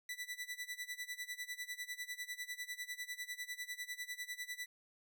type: tone with tremolo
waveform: sawtooth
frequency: 1975.5 Hz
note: B6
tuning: in tune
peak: -36 dBFS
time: 0.09-4.66 s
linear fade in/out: 2 ms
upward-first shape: sine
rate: 10 Hz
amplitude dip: 90%
effects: none